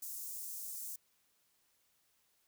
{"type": "high-pass noise", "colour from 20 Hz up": "white", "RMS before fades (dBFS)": -44, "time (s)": [0.02, 0.96], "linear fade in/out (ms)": 5, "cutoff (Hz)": 6500, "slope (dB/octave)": 24, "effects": ["white hiss -75 dBFS RMS until 2.47 s"]}